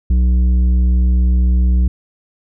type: tone with tanh clipping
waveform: sine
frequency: 61.74 Hz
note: B1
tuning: in tune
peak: -11 dBFS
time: 0.1-1.88 s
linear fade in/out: 5 ms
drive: 8 dB
effects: none